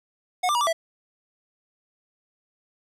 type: tone with pitch steps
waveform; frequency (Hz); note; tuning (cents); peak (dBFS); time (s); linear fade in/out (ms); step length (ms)
square; 728 / 1185 / 959 / 1168 / 658; F#5 / D6 / A#5 / D6 / E5; -28 / +15 / +49 / -10 / -3; -21; 0.43-0.73; 10; 60
effects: low-pass 11000 Hz 12 dB/octave + 10-bit